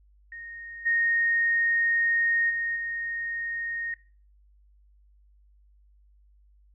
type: tone with level steps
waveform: sine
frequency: 1856 Hz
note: A#6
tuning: 8 cents flat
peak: -38 / -21 / -26 / -29 dBFS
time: 0.32-3.94 s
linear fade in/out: 2 ms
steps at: 0.85 / 2.49 / 2.75 s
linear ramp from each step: 20 ms
effects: noise-tail reverb RT60 0.4 s tail -20 dB re dry + added 50 Hz sine -56 dBFS peak until 6.74 s